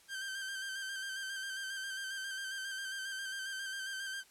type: tone with vibrato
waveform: sawtooth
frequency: 1567 Hz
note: G6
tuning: 1 cent flat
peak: -35 dBFS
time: 0.08-4.24 s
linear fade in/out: 50 ms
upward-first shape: square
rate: 7.4 Hz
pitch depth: 28 cents each way
effects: white hiss -63 dBFS RMS until 4.3 s + low-pass 11000 Hz 12 dB/octave